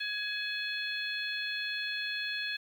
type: harmonic tone with a mistuned harmonic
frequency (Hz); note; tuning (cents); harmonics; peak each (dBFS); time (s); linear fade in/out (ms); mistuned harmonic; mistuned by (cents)
849; G#5; +38; 2 / 3 / 4 / 5; -36 / -38 / -39 / -40; 0-2.57; 10; 2; -30
effects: 10-bit